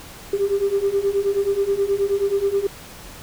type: beating tone pair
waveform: sine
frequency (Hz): 392 / 401.4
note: G4 / G4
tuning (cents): 0 / +41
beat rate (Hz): 9.4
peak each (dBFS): -21 / -19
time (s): 0.33-2.67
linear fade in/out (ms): 5
effects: tanh soft clip ceiling -11 dBFS + pink hiss -40 dBFS RMS until 3.22 s